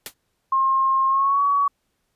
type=noise with exponential decay; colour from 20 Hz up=white; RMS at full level=-27 dBFS; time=0.06-0.14 s; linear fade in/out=2 ms; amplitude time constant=17 ms
type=tone with pitch glide; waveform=sine; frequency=1068 to 1129.5 Hz; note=C6 to C#6; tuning=+35 to +32 cents; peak=-16 dBFS; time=0.52-1.68 s; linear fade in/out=5 ms; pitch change=+97 cents; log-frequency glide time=1.08-1.42 s
effects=pink hiss -72 dBFS RMS until 2.15 s + resampled to 32000 Hz